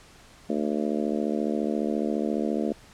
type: harmonic tone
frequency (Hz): 74.5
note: D2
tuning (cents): +25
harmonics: 3 / 4 / 5 / 6 / 7 / 8 / 9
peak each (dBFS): -28 / -30 / -32 / -34 / -35 / -36 / -37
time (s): 0.49-2.73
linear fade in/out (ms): 10
effects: pink hiss -52 dBFS RMS until 2.93 s + low-pass 9000 Hz 12 dB/octave